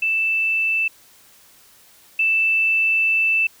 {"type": "tone pair in turn", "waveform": "sine", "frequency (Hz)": [2648, 2648], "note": ["E7", "E7"], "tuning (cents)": [7, 7], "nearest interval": "unison", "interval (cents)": 0, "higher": "neither", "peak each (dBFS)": [-17, -15], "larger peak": "second", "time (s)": [[0.02, 0.88], [2.19, 3.47]], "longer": "second", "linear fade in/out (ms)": 5, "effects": ["white hiss -51 dBFS RMS until 3.6 s"]}